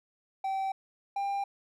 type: tone pair in turn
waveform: triangle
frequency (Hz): 773 / 796.6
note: G5 / G5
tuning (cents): -24 / +28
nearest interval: minor second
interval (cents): 52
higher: second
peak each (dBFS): -27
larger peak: neither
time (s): 0.44-0.72 / 1.16-1.44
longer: neither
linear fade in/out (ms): 5
effects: none